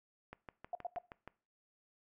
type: click train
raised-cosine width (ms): 0.5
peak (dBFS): -32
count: 7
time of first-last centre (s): 0.33-1.276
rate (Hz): 6.34
type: tone bursts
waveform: sine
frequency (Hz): 703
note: F5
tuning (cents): +11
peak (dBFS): -36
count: 3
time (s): 0.73-0.985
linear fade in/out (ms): 2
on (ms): 21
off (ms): 96
effects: noise-tail reverb RT60 0.4 s tail -21 dB re dry